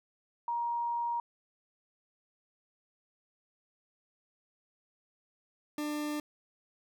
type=tone pair in turn; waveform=sine / 40% pulse; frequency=944 / 298.2 Hz; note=A#5 / D4; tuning=+22 / +27 cents; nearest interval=octave + minor sixth; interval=1995 cents; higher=first; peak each=-30 / -32 dBFS; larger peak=first; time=0.48-1.2 / 5.78-6.2 s; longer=first; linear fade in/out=2 ms; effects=none